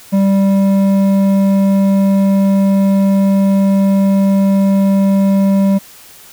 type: tone with hard clipping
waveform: sine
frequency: 195.7 Hz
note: G3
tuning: 3 cents flat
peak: -10 dBFS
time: 0.12-5.79 s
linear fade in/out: 20 ms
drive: 8 dB
effects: white hiss -39 dBFS RMS until 6.32 s